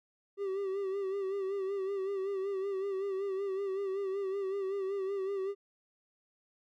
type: tone with vibrato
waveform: triangle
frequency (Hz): 390.1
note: G4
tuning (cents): -8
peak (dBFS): -30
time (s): 0.37-5.55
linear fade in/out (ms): 50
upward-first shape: sine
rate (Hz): 5.3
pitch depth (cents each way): 56
effects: none